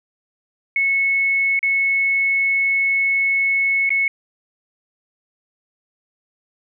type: tone with dropouts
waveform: sine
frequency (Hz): 2198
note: C#7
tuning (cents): -15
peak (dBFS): -15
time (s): 0.76-4.08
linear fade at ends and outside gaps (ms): 2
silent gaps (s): 1.592-1.629 / 3.893-3.904
effects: none